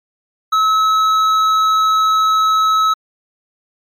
sine tone with hard clipping, 1293 Hz, E6, 34 cents flat, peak -12 dBFS, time 0.52-2.94 s, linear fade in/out 10 ms, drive 7 dB, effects MP3 96 kbps

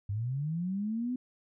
sine linear sweep, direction up, 96 to 255.9 Hz, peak -30 dBFS, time 0.09-1.16 s, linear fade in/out 5 ms, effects none

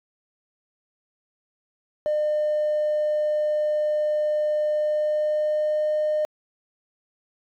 triangle tone with pitch glide, 604 to 609.3 Hz, D5 to D#5, +48 to -36 cents, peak -17 dBFS, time 2.06-6.25 s, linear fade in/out 0 ms, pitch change +16 cents, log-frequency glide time 4.7-5.93 s, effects tanh soft clip ceiling -17 dBFS

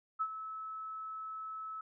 sine tone with ADSR envelope, 1300 Hz, E6, 24 cents flat, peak -29 dBFS, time 0.19-1.81 s, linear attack 23 ms, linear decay 59 ms, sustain -11 dB, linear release 4 ms, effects none

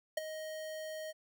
square tone with ADSR envelope, 626 Hz, D#5, 10 cents sharp, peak -29 dBFS, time 0.17-1.13 s, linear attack 6 ms, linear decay 15 ms, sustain -12 dB, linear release 30 ms, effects none

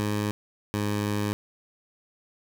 15% pulse tone pair in turn, 104.5 / 103.6 Hz, G#2 / G#2, +11 / -4 cents, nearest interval unison, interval 15 cents, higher first, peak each -19 dBFS, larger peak neither, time 0-0.31 / 0.74-1.33 s, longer second, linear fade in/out 0 ms, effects none

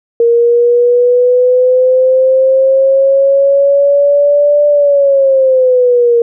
sine linear two-way sweep, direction up then down, 466.2 to 587.3 to 466.2 Hz, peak -5 dBFS, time 0.2-6.22 s, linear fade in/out 2 ms, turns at 4.67 s, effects none

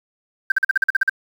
sine tone bursts, 1568 Hz, G6, in tune, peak -11 dBFS, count 10, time 0.5-1.096 s, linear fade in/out 5 ms, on 20 ms, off 44 ms, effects tanh soft clip ceiling -7 dBFS + 7-bit

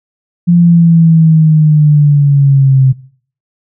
sine linear sweep, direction down, 174.61 to 130.81 Hz, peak -3 dBFS, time 0.47-2.93 s, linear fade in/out 20 ms, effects noise-tail reverb RT60 0.5 s tail -20 dB re dry

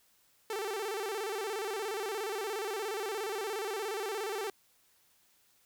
sawtooth tone with vibrato, 415.3 Hz, G#4, in tune, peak -30 dBFS, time 0.5-4.5 s, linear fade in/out 2 ms, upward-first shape square, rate 17 Hz, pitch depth 110 cents each way, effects white hiss -68 dBFS RMS until 5.65 s

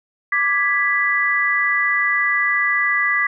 sine chord, G# diminished, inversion second, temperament equal, 1174.7 / 1661.2 / 1975.5 Hz, D6 / G#6 / B6, 0 / 0 / 0 cents, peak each -23 / -22 / -17 dBFS, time 0.32-3.27 s, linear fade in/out 5 ms, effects none

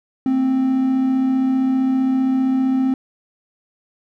triangle tone pair together, 227.1 / 262.4 Hz, A#3 / C4, -45 / +5 cents, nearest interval minor third, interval 250 cents, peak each -25 / -13 dBFS, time 0.26-2.94 s, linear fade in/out 2 ms, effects none

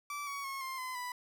30% pulse tone with pitch steps, 1160 / 1123.7 / 1088.6 / 1054.5 / 1021.6 / 989.6 Hz, D6 / C#6 / C#6 / C6 / C6 / B5, -22 / +23 / -32 / +13 / -42 / +3 cents, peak -35 dBFS, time 0.1-1.12 s, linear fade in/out 2 ms, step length 170 ms, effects none

